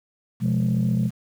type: chord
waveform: sine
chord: F diminished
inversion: second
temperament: just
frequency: 125.72 / 174.61 / 209.5 Hz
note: Cb3 / F3 / Ab3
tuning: +31 / 0 / +15 cents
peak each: -21 / -23 / -22 dBFS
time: 0.4-1.11 s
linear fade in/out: 50 ms
effects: tanh soft clip ceiling -14 dBFS + 8-bit